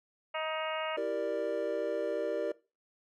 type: harmonic tone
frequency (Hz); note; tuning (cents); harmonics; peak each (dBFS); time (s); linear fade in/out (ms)
314.7; D#4; +20; 2 / 3 / 4 / 5 / 6 / 7 / 8 / 9; -36 / -39 / -39 / -46 / -45 / -42 / -46 / -43; 0.34-0.97; 10
type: chord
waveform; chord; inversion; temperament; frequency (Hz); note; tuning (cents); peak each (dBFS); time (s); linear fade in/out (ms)
triangle; E half-diminished seventh; none; equal with one note detuned; 329.6 / 392 / 466.2 / 590.4; E4 / G4 / Bb4 / D5; 0 / 0 / 0 / +9; -38 / -36 / -33 / -32; 0.97-2.52; 5
effects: noise-tail reverb RT60 0.3 s tail -20 dB re dry